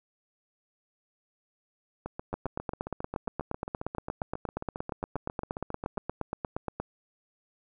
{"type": "two click trains", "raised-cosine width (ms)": 1, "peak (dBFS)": [-21, -17], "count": [30, 39], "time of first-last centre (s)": [[2.06, 5.974], [2.34, 6.8]], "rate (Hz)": [7.41, 8.52], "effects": []}